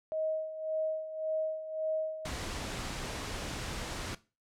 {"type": "tone with tremolo", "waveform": "sine", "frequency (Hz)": 630, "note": "D#5", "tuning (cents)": 21, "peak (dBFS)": -29, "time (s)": [0.12, 2.27], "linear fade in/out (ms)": 0, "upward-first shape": "sine", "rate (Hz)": 1.8, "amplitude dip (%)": 70}
{"type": "noise", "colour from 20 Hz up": "pink", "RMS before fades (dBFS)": -38, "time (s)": [2.25, 4.15], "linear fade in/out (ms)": 5}
{"effects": ["noise-tail reverb RT60 0.3 s tail -18 dB re dry", "low-pass 8000 Hz 12 dB/octave"]}